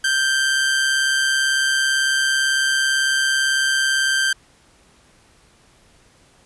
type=tone with amplitude modulation; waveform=sawtooth; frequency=1568 Hz; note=G6; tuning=in tune; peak=-11 dBFS; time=0.04-4.33 s; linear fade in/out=5 ms; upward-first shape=sine; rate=138 Hz; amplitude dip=40%; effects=pink hiss -54 dBFS RMS until 6.45 s + resampled to 24000 Hz